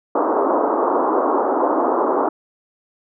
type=band-pass noise; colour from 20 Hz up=pink; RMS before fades=-18 dBFS; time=0.15-2.29 s; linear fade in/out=5 ms; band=280 to 1200 Hz; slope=48 dB/octave; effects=none